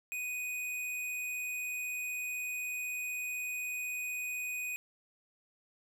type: tone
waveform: square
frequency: 2489 Hz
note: D#7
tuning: in tune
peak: -36 dBFS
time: 0.12-4.76 s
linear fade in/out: 0 ms
effects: none